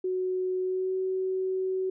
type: tone with pitch glide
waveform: sine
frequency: 370 to 376 Hz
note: F#4 to F#4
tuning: 0 to +28 cents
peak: -26 dBFS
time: 0.04-1.9 s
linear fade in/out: 5 ms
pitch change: +28 cents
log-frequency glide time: 0.61-0.95 s
effects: none